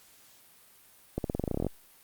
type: accelerating click train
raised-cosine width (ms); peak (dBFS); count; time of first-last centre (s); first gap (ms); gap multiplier
2; -16; 14; 1.18-1.667; 62; 0.91
effects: white hiss -58 dBFS RMS until 2.03 s + Opus 48 kbps